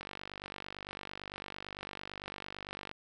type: click train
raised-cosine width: 0.3 ms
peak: -25 dBFS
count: 143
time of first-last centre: 0.01-2.914 s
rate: 48.9 Hz
effects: none